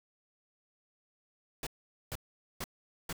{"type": "noise bursts", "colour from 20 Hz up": "pink", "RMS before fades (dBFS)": -38, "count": 4, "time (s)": [1.63, 3.128], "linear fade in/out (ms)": 2, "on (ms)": 37, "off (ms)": 450, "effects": []}